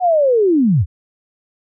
sine linear sweep, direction down, 749 to 67.2 Hz, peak -10 dBFS, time 0-0.86 s, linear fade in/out 50 ms, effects none

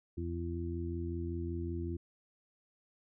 harmonic tone, 85.3 Hz, F2, 40 cents flat, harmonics 1 / 2 / 3 / 4, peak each -37 / -45 / -44 / -40 dBFS, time 0.17-1.97 s, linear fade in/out 10 ms, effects none

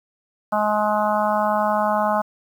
harmonic tone, 211 Hz, G#3, 28 cents sharp, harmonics 1 / 3 / 4 / 5 / 6 / 7, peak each -27 / -22 / -22 / -25 / -27 / -32 dBFS, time 0.52-2.22 s, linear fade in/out 10 ms, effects 8-bit

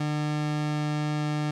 30% pulse tone, 150.1 Hz, D3, 38 cents sharp, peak -23 dBFS, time 0-1.51 s, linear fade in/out 5 ms, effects low-pass 6000 Hz 12 dB/octave + 10-bit

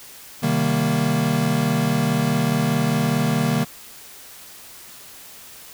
square chord, C minor seventh, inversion none, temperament equal, 130.81 / 155.56 / 196 / 233.1 Hz, C3 / Eb3 / G3 / Bb3, 0 / 0 / 0 / 0 cents, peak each -26 / -23 / -27 / -23 dBFS, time 0.42-3.65 s, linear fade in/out 20 ms, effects white hiss -42 dBFS RMS until 5.73 s

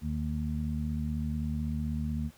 harmonic tone, 75.9 Hz, D#2, 42 cents flat, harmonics 1 / 2 / 3, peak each -33 / -35 / -34 dBFS, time 0.01-2.31 s, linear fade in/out 50 ms, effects pink hiss -59 dBFS RMS until 2.37 s

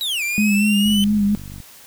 45% pulse linear two-way sweep, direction down then up, 3952 to 2337 to 3057 Hz, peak -20 dBFS, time 0.01-1.04 s, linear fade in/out 0 ms, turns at 0.23 s
sine tone with vibrato, 206.5 Hz, G#3, 10 cents flat, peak -14 dBFS, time 0.38-1.35 s, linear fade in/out 0 ms, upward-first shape sine, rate 4.3 Hz, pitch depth 41 cents each way
click train, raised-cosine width 5 ms, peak -24 dBFS, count 37, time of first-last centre 0.86-1.602 s, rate 48.5 Hz
effects white hiss -44 dBFS RMS until 1.86 s

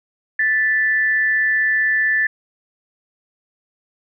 sine tone pair together, 1760 / 1975.5 Hz, A6 / B6, 0 / 0 cents, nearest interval major second, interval 200 cents, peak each -15 / -23 dBFS, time 0.39-2.27 s, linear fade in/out 5 ms, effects none

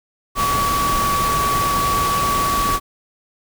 sine tone in noise, 1136 Hz, C#6, 42 cents sharp, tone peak -17 dBFS, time 0.35-2.8 s, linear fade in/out 50 ms, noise pink, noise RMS -23 dBFS, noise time 0.35-2.8 s, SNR +3 dB, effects none

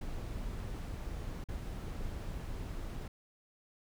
brown noise with dropouts, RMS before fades -40 dBFS, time 0.01-3.08 s, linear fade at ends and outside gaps 5 ms, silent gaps 1.441-1.486 s, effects none

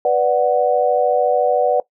sine chord, B minor, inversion none, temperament equal, 493.9 / 587.3 / 740 Hz, B4 / D5 / F#5, 0 / 0 / 0 cents, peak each -17 dBFS, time 0.05-1.8 s, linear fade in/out 2 ms, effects noise-tail reverb RT60 0.1 s tail -19 dB re dry

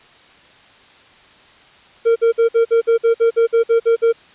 triangle tone bursts, 460.4 Hz, A#4, 22 cents flat, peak -8 dBFS, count 13, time 2.05-4.128 s, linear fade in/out 20 ms, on 110 ms, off 54 ms, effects white hiss -47 dBFS RMS until 4.34 s + resampled to 8000 Hz

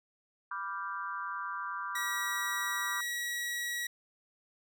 sine chord, G dominant seventh, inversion first, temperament equal, 987.8 / 1174.7 / 1396.9 / 1568 Hz, B5 / D6 / F6 / G6, 0 / 0 / 0 / 0 cents, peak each -42 / -38 / -42 / -42 dBFS, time 0.51-3.01 s, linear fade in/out 5 ms
sawtooth tone, 1920 Hz, B6, 49 cents flat, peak -30 dBFS, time 1.95-3.87 s, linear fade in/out 5 ms
effects none

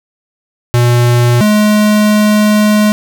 square tone pair in turn, 120.8 / 211 Hz, B2 / G#3, -38 / +28 cents, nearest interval minor seventh, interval 966 cents, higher second, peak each -7 dBFS, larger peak neither, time 0.74-1.41 / 1.41-2.92 s, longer second, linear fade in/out 0 ms, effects none

